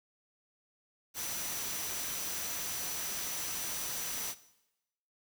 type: tone in noise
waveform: sine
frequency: 5920 Hz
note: F#8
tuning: in tune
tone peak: -42 dBFS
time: 1.14-4.35 s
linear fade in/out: 50 ms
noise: white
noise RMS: -38 dBFS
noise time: 1.14-4.35 s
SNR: -7 dB
effects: noise-tail reverb RT60 0.9 s tail -17 dB re dry